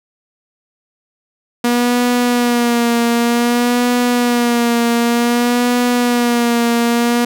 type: tone with vibrato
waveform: sawtooth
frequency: 239.6 Hz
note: A#3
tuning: 48 cents sharp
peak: -8 dBFS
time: 1.64-7.25 s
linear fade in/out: 5 ms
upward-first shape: sine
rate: 0.54 Hz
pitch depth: 35 cents each way
effects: none